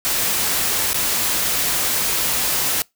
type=noise with dropouts; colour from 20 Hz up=white; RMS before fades=-20 dBFS; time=0.05-2.82 s; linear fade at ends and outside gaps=0 ms; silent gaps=0.931-0.944 s; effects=noise-tail reverb RT60 0.2 s tail -25 dB re dry